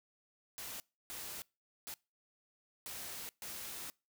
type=noise bursts at uneven times; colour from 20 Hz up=white; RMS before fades=-45 dBFS; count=5; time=0.58-0.8 / 1.1-1.42 / 1.87-1.94 / 2.86-3.29 / 3.42-3.9 s; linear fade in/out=0 ms; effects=noise-tail reverb RT60 0.3 s tail -25 dB re dry